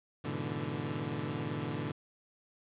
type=chord; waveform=20% pulse; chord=E dominant seventh; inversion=first; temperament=equal with one note detuned; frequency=103.83 / 121.7 / 146.83 / 164.81 Hz; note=G#2 / B2 / D3 / E3; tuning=0 / -25 / 0 / 0 cents; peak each=-37 / -35 / -33 / -37 dBFS; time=0.24-1.92 s; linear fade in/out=10 ms; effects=resampled to 8000 Hz + 9-bit